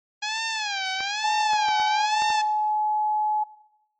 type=tone with vibrato; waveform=10% pulse; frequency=826 Hz; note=G#5; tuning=10 cents flat; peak=-17 dBFS; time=0.22-2.42 s; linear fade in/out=10 ms; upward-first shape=sine; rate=1.1 Hz; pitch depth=150 cents each way
type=clicks; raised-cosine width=0.5 ms; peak=-21 dBFS; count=6; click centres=1.006 / 1.534 / 1.687 / 1.799 / 2.221 / 2.303 s
type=tone; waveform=sine; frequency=851 Hz; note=G#5; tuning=42 cents sharp; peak=-21 dBFS; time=1.23-3.44 s; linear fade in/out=10 ms
effects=noise-tail reverb RT60 0.8 s tail -17 dB re dry + MP3 32 kbps